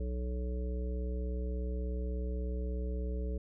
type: harmonic tone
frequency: 61.74 Hz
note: B1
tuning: in tune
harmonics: 1 / 3 / 5 / 7 / 9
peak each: -33 / -44 / -48 / -44 / -49 dBFS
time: 0-3.38 s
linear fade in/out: 5 ms
effects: none